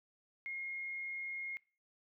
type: tone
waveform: sine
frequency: 2145 Hz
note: C7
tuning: 42 cents sharp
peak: -39 dBFS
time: 0.46-1.57 s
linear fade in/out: 0 ms
effects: noise-tail reverb RT60 0.4 s tail -23 dB re dry